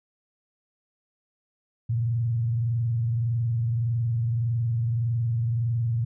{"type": "tone with frequency modulation", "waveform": "sine", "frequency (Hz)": 116.54, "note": "A#2", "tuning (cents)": 0, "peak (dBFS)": -22, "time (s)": [1.89, 6.05], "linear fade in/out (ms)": 10, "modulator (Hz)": 21.7, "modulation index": 0.36, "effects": []}